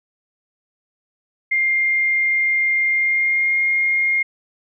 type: tone with pitch glide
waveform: sine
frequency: 2111 to 2131 Hz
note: C7 to C7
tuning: +15 to +31 cents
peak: -15 dBFS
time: 1.51-4.23 s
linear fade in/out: 10 ms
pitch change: +16 cents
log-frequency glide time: 2.92-3.59 s
effects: none